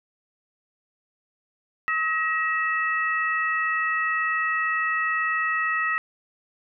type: tone cluster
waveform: sine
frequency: 1280 / 1901 / 2628 Hz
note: D#6 / A#6 / E7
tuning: +49 / +33 / -6 cents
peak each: -26 / -24 / -32 dBFS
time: 1.88-5.98 s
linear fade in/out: 0 ms
effects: none